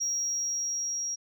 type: tone with level ramp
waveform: sine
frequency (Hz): 5650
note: F8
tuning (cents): +19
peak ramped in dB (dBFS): -25 to -29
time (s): 0-1.16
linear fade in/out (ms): 20
effects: tanh soft clip ceiling -24 dBFS